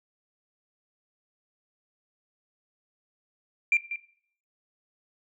sine tone with echo, 2370 Hz, D7, 15 cents sharp, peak -17 dBFS, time 3.72-3.77 s, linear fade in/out 2 ms, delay 190 ms, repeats 1, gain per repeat -12 dB, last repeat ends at 3.96 s, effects noise-tail reverb RT60 0.6 s tail -18 dB re dry + tanh soft clip ceiling -13 dBFS

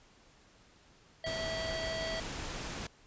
harmonic tone, 650 Hz, E5, 24 cents flat, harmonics 1 / 3 / 5 / 7, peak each -37 / -42 / -44 / -45 dBFS, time 1.24-2.2 s, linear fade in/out 2 ms
pink noise, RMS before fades -40 dBFS, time 1.26-2.87 s, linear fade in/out 5 ms
effects pink hiss -62 dBFS RMS until 3.06 s + resampled to 16000 Hz

